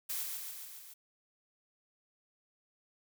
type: noise with echo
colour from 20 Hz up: blue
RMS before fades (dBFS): -37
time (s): 0.09-0.24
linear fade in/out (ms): 10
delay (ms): 140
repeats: 5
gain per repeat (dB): -3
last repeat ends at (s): 0.94
effects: none